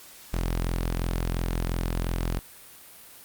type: tone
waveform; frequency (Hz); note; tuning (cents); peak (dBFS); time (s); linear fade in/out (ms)
sawtooth; 42.87; F1; -31; -21; 0.33-2.39; 0
effects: white hiss -48 dBFS RMS until 3.24 s + Opus 48 kbps